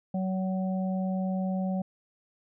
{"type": "harmonic tone", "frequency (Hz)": 187.9, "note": "F#3", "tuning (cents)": 27, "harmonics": [1, 3, 4], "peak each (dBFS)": [-27, -37, -39], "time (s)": [0.14, 1.82], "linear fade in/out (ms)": 5, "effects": []}